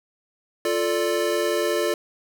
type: chord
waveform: square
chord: D minor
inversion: first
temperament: equal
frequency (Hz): 349.2 / 440 / 587.3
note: F4 / A4 / D5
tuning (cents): 0 / 0 / 0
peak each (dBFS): -26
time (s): 0.65-1.94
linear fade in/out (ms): 2
effects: none